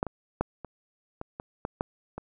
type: clicks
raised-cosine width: 1 ms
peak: -12 / -20 / -11 / -24 / -21 / -22 / -16 / -13 / -22 dBFS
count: 9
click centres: 0.029 / 0.067 / 0.41 / 0.647 / 1.214 / 1.399 / 1.651 / 1.809 / 2.18 s
effects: none

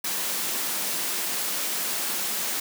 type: high-pass noise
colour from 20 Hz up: white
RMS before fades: -28 dBFS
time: 0.04-2.6 s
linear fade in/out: 5 ms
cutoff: 160 Hz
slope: 96 dB/octave
effects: none

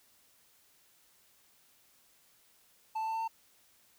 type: tone with pitch steps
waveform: triangle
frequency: 880 / 885.6 / 891.3 / 896.9 / 902.7 Hz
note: A5 / A5 / A5 / A5 / A5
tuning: 0 / +11 / +22 / +33 / +44 cents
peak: -30 dBFS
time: 2.95-3.28 s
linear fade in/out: 10 ms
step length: 66 ms
effects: white hiss -66 dBFS RMS until 3.98 s

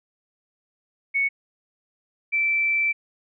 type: tone pair in turn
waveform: sine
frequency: 2217 / 2331 Hz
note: C#7 / D7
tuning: 0 / -14 cents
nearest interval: minor second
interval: 86 cents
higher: second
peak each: -19 dBFS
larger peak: neither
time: 1.14-1.29 / 2.32-2.93 s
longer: second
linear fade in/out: 20 ms
effects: none

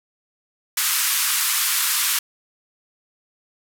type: band-pass noise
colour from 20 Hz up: white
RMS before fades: -21 dBFS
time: 0.77-2.19 s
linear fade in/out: 5 ms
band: 1000 to 15000 Hz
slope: 48 dB/octave
effects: none

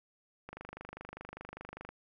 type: click train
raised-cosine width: 0.5 ms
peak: -29 dBFS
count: 36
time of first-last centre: 0.49-1.89 s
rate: 25 Hz
effects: none

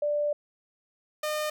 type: tone pair in turn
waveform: sine / sawtooth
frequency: 589 / 608 Hz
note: D5 / D#5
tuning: +5 / -40 cents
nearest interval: minor second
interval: 55 cents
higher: second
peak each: -24 / -24 dBFS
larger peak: neither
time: 0.02-0.33 / 1.23-1.5 s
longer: first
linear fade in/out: 5 ms
effects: none

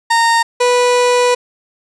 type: tone pair in turn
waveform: 30% pulse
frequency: 923 / 491.6 Hz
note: A#5 / B4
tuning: -17 / -8 cents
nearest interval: major seventh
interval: 1091 cents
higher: first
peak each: -7 dBFS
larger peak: neither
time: 0.1-0.43 / 0.6-1.35 s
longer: second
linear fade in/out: 10 ms
effects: resampled to 22050 Hz + 8-bit

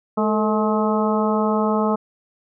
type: harmonic tone with a mistuned harmonic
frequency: 213.3 Hz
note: G#3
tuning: 46 cents sharp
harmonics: 1 / 2 / 3 / 4 / 5 / 6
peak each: -20 / -23 / -25 / -26 / -27 / -28 dBFS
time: 0.17-1.96 s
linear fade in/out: 10 ms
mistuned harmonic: 2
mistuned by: +58 cents
effects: none

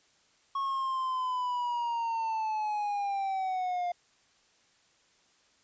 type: linear sweep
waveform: triangle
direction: down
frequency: 1100 to 701 Hz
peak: -27 dBFS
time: 0.55-3.92 s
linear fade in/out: 5 ms
effects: white hiss -66 dBFS RMS until 5.63 s + resampled to 16000 Hz

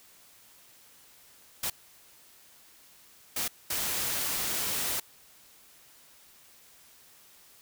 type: noise bursts at uneven times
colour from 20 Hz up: white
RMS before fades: -31 dBFS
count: 3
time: 1.63-1.7 / 3.36-3.48 / 3.7-5 s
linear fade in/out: 5 ms
effects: white hiss -57 dBFS RMS until 7.61 s

